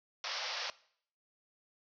white band-pass noise, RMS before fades -39 dBFS, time 0.24-0.7 s, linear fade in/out 0 ms, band 500 to 5700 Hz, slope 96 dB/octave, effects noise-tail reverb RT60 0.6 s tail -20 dB re dry

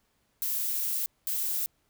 violet noise bursts at uneven times, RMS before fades -30 dBFS, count 2, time 0.42-1.06 / 1.27-1.66 s, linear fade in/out 0 ms, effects pink hiss -72 dBFS RMS until 1.89 s

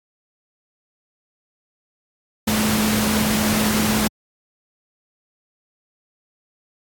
sine tone in noise, 214.4 Hz, A3, 45 cents flat, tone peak -19 dBFS, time 2.47-4.08 s, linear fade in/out 10 ms, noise pink, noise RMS -21 dBFS, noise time 2.47-4.08 s, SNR -1 dB, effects high-pass 80 Hz 12 dB/octave + AAC 64 kbps

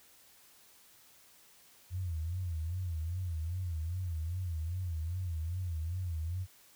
sine tone with vibrato, 85.5 Hz, F2, 36 cents flat, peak -33 dBFS, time 1.9-6.47 s, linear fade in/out 50 ms, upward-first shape sine, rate 2.5 Hz, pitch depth 150 cents each way, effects white hiss -61 dBFS RMS until 6.75 s

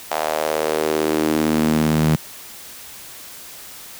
sawtooth tone with high-pass filter sweep, 77.78 Hz, D#2, in tune, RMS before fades -19 dBFS, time 0.11-2.16 s, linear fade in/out 5 ms, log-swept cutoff 720 to 160 Hz, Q 3, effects white hiss -38 dBFS RMS until 3.99 s

